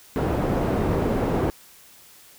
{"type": "low-pass noise", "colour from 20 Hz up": "white", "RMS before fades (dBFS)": -23, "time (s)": [0.16, 1.5], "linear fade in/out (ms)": 0, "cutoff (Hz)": 490, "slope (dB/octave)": 12, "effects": ["white hiss -50 dBFS RMS until 2.38 s"]}